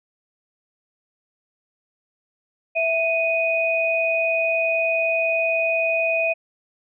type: tone pair together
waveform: sine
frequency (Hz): 659.3 / 2489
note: E5 / D#7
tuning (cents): 0 / 0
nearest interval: octave + major seventh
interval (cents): 2300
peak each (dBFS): -21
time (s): 2.75-6.34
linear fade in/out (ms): 20
effects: none